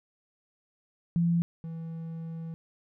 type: tone pair in turn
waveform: sine / triangle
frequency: 170 / 163.85 Hz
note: F3 / E3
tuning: -46 / -10 cents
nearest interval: minor second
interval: 64 cents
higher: first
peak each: -22 / -33 dBFS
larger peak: first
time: 1.16-1.42 / 1.64-2.54 s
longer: second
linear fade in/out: 0 ms
effects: none